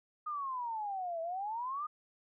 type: exponential two-way sweep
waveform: sine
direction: down then up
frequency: 1244.5 to 648 to 1244.5 Hz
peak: -35 dBFS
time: 0.26-1.87 s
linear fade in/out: 10 ms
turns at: 1.21 s
effects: none